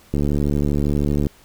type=click train; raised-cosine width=3 ms; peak=-8 dBFS; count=83; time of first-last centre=0.14-1.268 s; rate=72.7 Hz; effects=pink hiss -51 dBFS RMS until 1.44 s